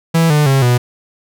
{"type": "tone with pitch steps", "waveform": "45% pulse", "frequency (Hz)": [164.81, 149.4, 135.42, 122.76], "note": ["E3", "D3", "C#3", "B2"], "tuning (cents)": [0, 30, -40, -10], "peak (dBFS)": -9, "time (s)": [0.14, 0.78], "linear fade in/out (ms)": 10, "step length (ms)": 160, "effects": []}